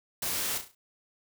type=noise with echo; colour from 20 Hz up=white; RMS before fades=-32 dBFS; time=0.22-0.58 s; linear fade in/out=5 ms; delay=34 ms; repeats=5; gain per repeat=-7 dB; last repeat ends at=0.75 s; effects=none